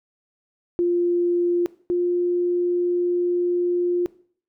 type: tone pair in turn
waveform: sine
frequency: 349.2 / 352.6 Hz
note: F4 / F4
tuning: 0 / +17 cents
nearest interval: unison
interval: 17 cents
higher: second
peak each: -17 / -18 dBFS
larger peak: first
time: 0.79-1.66 / 1.9-4.06 s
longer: second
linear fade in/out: 0 ms
effects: noise-tail reverb RT60 0.5 s tail -19 dB re dry